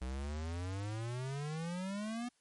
square exponential sweep, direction up, 61.7 to 247.2 Hz, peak -38 dBFS, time 0.01-2.29 s, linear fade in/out 10 ms, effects white hiss -75 dBFS RMS until 2.4 s + MP3 48 kbps

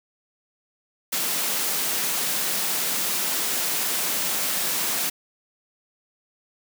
white high-pass noise, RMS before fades -25 dBFS, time 1.12-5.1 s, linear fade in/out 10 ms, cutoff 140 Hz, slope 96 dB/octave, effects none

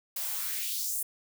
blue noise with high-pass filter sweep, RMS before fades -33 dBFS, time 0.16-1.03 s, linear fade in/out 5 ms, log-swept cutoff 460 to 10000 Hz, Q 2.1, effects none

